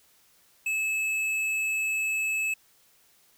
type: tone with hard clipping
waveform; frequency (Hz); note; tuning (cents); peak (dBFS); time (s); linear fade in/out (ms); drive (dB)
triangle; 2600; E7; -24; -27; 0.66-2.54; 5; 12
effects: white hiss -62 dBFS RMS until 3.37 s